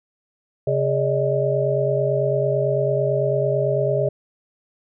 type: tone cluster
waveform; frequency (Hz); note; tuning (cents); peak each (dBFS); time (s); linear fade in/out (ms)
sine; 135.7 / 412.4 / 577 / 626; C#3 / G#4 / D5 / D#5; -36 / -12 / -31 / +10; -23; 0.67-4.09; 5
effects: none